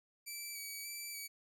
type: tone with vibrato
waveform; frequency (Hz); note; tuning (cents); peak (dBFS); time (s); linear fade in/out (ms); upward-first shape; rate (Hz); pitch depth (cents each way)
10% pulse; 2299; D7; -37; -34; 0.26-1.28; 20; square; 1.7; 19
effects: none